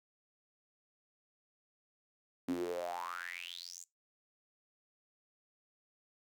sawtooth tone with high-pass filter sweep, 87.31 Hz, F2, in tune, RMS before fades -41 dBFS, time 2.48-3.84 s, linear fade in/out 5 ms, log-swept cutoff 250 to 7400 Hz, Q 9.5, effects noise-tail reverb RT60 0.2 s tail -22 dB re dry

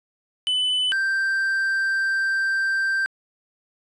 triangle tone pair in turn, 3004 / 1569.9 Hz, F#7 / G6, +26 / +2 cents, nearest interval major seventh, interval 1124 cents, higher first, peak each -18 dBFS, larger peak neither, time 0.47-0.92 / 0.92-3.06 s, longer second, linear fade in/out 0 ms, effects resampled to 24000 Hz

